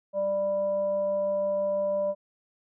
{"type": "tone with frequency modulation", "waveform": "sine", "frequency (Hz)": 591, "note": "D5", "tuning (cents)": 11, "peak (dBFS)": -24, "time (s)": [0.13, 2.15], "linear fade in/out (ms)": 50, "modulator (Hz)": 396, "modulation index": 0.3, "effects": []}